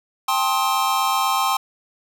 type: chord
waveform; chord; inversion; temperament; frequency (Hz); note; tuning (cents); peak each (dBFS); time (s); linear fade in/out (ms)
square; A half-diminished seventh; third; just; 792 / 880 / 1056 / 1267.2; G5 / A5 / C6 / Eb6; +18 / 0 / +16 / +31; -24 / -27 / -22 / -26; 0.28-1.57; 5
effects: none